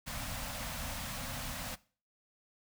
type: band-stop noise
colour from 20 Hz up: pink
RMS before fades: -40 dBFS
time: 0.06-1.76 s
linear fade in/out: 20 ms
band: 280 to 510 Hz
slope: 96 dB/octave
effects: noise-tail reverb RT60 0.4 s tail -20 dB re dry